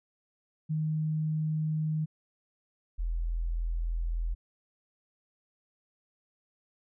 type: tone pair in turn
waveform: sine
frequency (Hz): 155.56 / 41.78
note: D#3 / E1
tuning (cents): 0 / +24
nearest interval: octave + major seventh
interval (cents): 2276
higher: first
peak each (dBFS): -27 / -28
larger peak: first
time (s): 0.69-2.06 / 2.98-4.35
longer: neither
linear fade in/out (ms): 20
effects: none